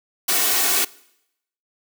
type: noise with comb filter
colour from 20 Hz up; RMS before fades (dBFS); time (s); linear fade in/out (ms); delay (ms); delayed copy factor
white; -19; 0.28-0.85; 10; 2.7; +0.7
effects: noise-tail reverb RT60 0.8 s tail -22 dB re dry + high-pass 200 Hz 12 dB/octave